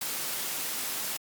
white noise, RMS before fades -33 dBFS, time 0.01-1.17 s, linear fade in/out 5 ms, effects high-pass 150 Hz 12 dB/octave + Opus 48 kbps

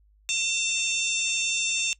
harmonic tone with a mistuned harmonic, 898 Hz, A5, 35 cents sharp, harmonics 3 / 4 / 5 / 6 / 7 / 8 / 9, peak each -28 / -30 / -42 / -37 / -33 / -32 / -37 dBFS, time 0.29-1.93 s, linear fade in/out 0 ms, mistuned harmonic 6, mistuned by +31 cents, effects noise-tail reverb RT60 0.1 s tail -20 dB re dry + added 51 Hz sine -57 dBFS peak until 1.99 s

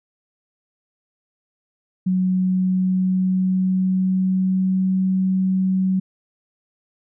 sine tone with pitch glide, 185 to 188.13 Hz, F#3 to F#3, 0 to +29 cents, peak -16 dBFS, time 2.06-6 s, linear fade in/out 10 ms, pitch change +29 cents, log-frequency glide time 2.24-4.98 s, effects none

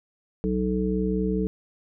harmonic tone, 62.3 Hz, B1, 16 cents sharp, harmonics 1 / 3 / 5 / 7, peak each -30 / -25 / -30 / -28 dBFS, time 0.44-1.47 s, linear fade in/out 0 ms, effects none

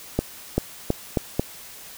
accelerating click train, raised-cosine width 2 ms, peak -6 dBFS, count 5, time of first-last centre 0.19-1.395 s, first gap 390 ms, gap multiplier 0.83, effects white hiss -42 dBFS RMS until 1.97 s

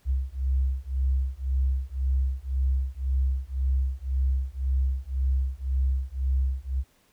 sine beating tone pair, 65 / 66.9 Hz, C2 / C2, -11 / +39 cents, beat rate 1.9 Hz, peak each -26 dBFS, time 0.05-6.84 s, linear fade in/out 50 ms, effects pink hiss -64 dBFS RMS until 7.12 s

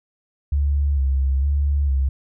sine tone with vibrato, 69.3 Hz, C#2, in tune, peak -16 dBFS, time 0.52-2.09 s, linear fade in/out 5 ms, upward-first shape square, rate 1.1 Hz, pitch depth 50 cents each way, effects none

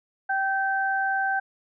sine tone pair together, 776.5 / 1553 Hz, G5 / G6, -17 / -17 cents, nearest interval octave, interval 1200 cents, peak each -25 dBFS, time 0.29-1.4 s, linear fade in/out 10 ms, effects none

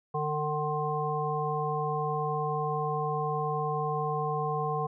harmonic tone, 150.8 Hz, D3, 46 cents sharp, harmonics 1 / 3 / 5 / 7, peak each -33 / -33 / -33 / -33 dBFS, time 0.14-4.87 s, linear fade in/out 10 ms, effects none

